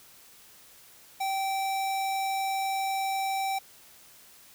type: tone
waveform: square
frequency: 776 Hz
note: G5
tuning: 18 cents flat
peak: -28 dBFS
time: 1.2-3.59 s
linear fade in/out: 10 ms
effects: white hiss -54 dBFS RMS until 4.54 s